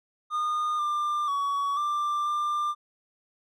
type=tone with pitch steps; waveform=triangle; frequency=1221 / 1193 / 1127 / 1183 / 1192 Hz; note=D#6 / D6 / C#6 / D6 / D6; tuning=-33 / +27 / +28 / +12 / +25 cents; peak=-23 dBFS; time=0.3-2.75 s; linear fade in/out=50 ms; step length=490 ms; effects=none